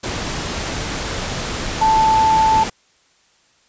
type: tone in noise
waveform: sine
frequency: 880 Hz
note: A5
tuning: in tune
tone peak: -11 dBFS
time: 1.81-2.64 s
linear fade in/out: 10 ms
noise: pink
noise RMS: -24 dBFS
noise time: 0.03-2.7 s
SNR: +10 dB
effects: white hiss -57 dBFS RMS until 3.68 s + resampled to 16000 Hz